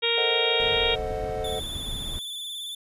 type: harmonic tone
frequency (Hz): 466.2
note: A#4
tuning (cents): 0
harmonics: 1 / 2 / 3 / 4 / 5 / 6 / 7 / 8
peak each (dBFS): -27 / -36 / -36 / -35 / -29 / -31 / -27 / -27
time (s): 0.02-0.96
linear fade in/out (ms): 20
type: chord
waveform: triangle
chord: A diminished seventh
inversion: none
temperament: equal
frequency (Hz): 440 / 523.3 / 622.3 / 740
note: A4 / C5 / Eb5 / Gb5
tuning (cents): 0 / 0 / 0 / 0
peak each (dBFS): -30 / -33 / -33 / -32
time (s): 0.17-1.6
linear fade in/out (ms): 10
type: noise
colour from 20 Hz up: brown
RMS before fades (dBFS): -35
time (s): 0.6-2.19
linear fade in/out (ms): 0
type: tone with vibrato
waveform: 45% pulse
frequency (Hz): 3500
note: A7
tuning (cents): -10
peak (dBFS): -32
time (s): 1.44-2.75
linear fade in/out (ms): 5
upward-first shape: square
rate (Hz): 18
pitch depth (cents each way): 29
effects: resampled to 32000 Hz